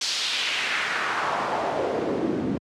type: noise with band-pass filter sweep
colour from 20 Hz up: pink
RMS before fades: -26 dBFS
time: 0.01-2.58 s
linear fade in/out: 5 ms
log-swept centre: 5100 to 220 Hz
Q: 1.9
effects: high-pass 100 Hz 12 dB/octave + low-pass 8000 Hz 12 dB/octave